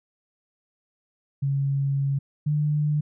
sine tone pair in turn, 138.59 / 149.29 Hz, C#3 / D3, 0 / +29 cents, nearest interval minor second, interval 129 cents, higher second, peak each -21 / -20 dBFS, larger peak second, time 1.42-2.19 / 2.46-3.01 s, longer first, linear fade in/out 10 ms, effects none

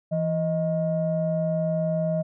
sine tone pair together, 166.07 / 627 Hz, E3 / D#5, +13 / +13 cents, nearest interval octave + major seventh, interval 2300 cents, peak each -24 / -24 dBFS, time 0.11-2.23 s, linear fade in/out 20 ms, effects tanh soft clip ceiling -15 dBFS

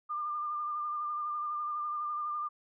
sine tone with vibrato, 1199 Hz, D6, 36 cents sharp, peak -32 dBFS, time 0.09-2.49 s, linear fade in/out 20 ms, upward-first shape sine, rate 12 Hz, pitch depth 26 cents each way, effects none

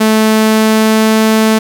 sawtooth tone with pitch glide, 218.2 to 219.5 Hz, A3 to A3, -14 to -4 cents, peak -3 dBFS, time 0-1.59 s, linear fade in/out 10 ms, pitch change +10 cents, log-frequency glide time 0.39-1.21 s, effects 7-bit

